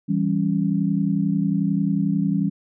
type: chord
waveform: sine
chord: C# diminished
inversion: first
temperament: equal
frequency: 164.81 / 196 / 277.2 Hz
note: E3 / G3 / C#4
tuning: 0 / 0 / 0 cents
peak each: -23 / -21 / -25 dBFS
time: 0.08-2.5 s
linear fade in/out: 20 ms
effects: none